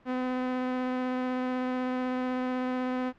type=tone with vibrato; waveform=sawtooth; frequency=253.9 Hz; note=B3; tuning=48 cents sharp; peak=-24 dBFS; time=0.05-3.13 s; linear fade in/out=50 ms; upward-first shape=sine; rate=16 Hz; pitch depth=8 cents each way; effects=pink hiss -60 dBFS RMS until 3.18 s + low-pass 2000 Hz 12 dB/octave